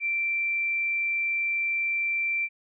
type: tone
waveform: sine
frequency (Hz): 2349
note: D7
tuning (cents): 0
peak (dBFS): -24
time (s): 0-2.49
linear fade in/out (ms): 50
effects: none